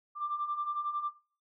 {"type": "beating tone pair", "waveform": "sine", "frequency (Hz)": [1174.7, 1185.7], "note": ["D6", "D6"], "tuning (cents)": [0, 16], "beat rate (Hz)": 11, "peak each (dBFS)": [-38, -32], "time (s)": [0.15, 1.12], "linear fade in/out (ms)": 50, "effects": ["noise-tail reverb RT60 0.4 s tail -18 dB re dry", "tanh soft clip ceiling -24 dBFS"]}